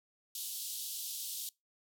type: band-pass noise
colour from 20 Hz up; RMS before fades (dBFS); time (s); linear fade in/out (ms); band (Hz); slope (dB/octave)
white; -41; 0.35-1.49; 2; 3100 to 16000; 48
effects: noise-tail reverb RT60 0.2 s tail -23 dB re dry

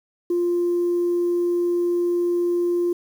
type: tone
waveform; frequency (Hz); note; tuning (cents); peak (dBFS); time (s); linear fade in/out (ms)
sine; 349.2; F4; 0; -17; 0.3-2.93; 5
effects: tanh soft clip ceiling -15 dBFS + 8-bit

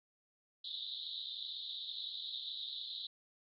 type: band-pass noise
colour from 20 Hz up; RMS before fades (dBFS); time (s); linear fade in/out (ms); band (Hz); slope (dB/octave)
white; -44; 0.64-3.07; 5; 3500 to 4000; 96
effects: none

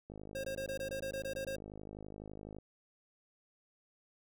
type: click train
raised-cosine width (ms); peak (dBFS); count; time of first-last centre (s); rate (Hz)
2; -34; 130; 0.1-2.586; 51.9
type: tone bursts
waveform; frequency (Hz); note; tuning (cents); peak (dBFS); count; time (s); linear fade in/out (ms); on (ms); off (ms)
square; 536; C5; +42; -38; 11; 0.35-1.559; 5; 89; 23
effects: none

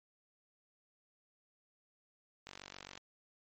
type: click train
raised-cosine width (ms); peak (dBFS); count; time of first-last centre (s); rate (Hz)
0.2; -29; 25; 2.47-2.975; 47.5
effects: MP3 32 kbps

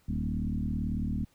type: tone with frequency modulation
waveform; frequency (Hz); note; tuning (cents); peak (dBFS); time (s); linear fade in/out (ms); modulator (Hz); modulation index
sine; 138.59; C#3; 0; -28; 0.08-1.25; 10; 38.1; 3
effects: pink hiss -67 dBFS RMS until 1.34 s

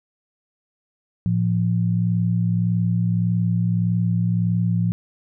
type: tone pair together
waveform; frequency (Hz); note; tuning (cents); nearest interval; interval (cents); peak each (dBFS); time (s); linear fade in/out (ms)
sine; 112.11 / 173.8; A2 / F3; +33 / -8; minor sixth; 759; -20; 1.26-4.92; 0
effects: none

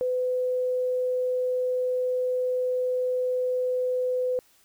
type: tone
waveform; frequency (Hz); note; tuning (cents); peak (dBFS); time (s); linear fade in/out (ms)
sine; 504; B4; +35; -23; 0.01-4.39; 0
effects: white hiss -61 dBFS RMS until 4.64 s

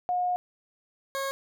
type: tone pair in turn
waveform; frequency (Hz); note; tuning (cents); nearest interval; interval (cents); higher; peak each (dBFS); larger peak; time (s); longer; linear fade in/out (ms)
sine / 20% pulse; 720 / 544.8; F#5 / C#5; -47 / -30; perfect fourth; 483; first; -24; neither; 0.09-0.36 / 1.15-1.31; first; 0
effects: none

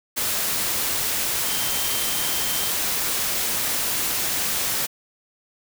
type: tone in noise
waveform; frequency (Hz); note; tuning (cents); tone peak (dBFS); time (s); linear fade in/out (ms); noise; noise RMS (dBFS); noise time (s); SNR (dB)
sine; 3136; G7; 0; -33; 1.45-2.72; 20; white; -24; 0.16-4.87; -12
effects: none

